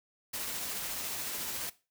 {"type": "noise with tremolo", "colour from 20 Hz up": "white", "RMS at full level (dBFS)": -36, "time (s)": [0.33, 1.7], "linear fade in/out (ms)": 10, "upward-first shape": "triangle", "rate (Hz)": 14, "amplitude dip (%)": 25, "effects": ["noise-tail reverb RT60 0.3 s tail -18 dB re dry"]}